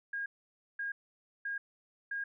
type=tone bursts; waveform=sine; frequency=1627 Hz; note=G#6; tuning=36 cents flat; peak=-34 dBFS; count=4; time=0.13-2.24 s; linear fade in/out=5 ms; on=130 ms; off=530 ms; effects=none